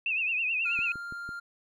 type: tone with vibrato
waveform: sine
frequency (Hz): 2609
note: E7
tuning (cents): -18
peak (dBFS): -26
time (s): 0.06-0.92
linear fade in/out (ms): 2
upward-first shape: triangle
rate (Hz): 9.3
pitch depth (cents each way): 120
type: tone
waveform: triangle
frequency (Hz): 1396.9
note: F6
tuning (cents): 0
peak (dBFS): -34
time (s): 0.65-1.4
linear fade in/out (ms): 10
type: click train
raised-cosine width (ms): 3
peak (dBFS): -32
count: 4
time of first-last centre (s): 0.79-1.291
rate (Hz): 5.99
effects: none